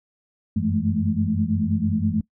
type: tone cluster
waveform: sine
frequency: 91.4 / 97.4 / 165.9 / 210.2 / 219.5 Hz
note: F#2 / G2 / E3 / G#3 / A3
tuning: -21 / -11 / +11 / +21 / -4 cents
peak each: -27 / -29 / -28 / -24 / -24 dBFS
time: 0.56-2.21 s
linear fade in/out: 5 ms
effects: noise-tail reverb RT60 0.1 s tail -21 dB re dry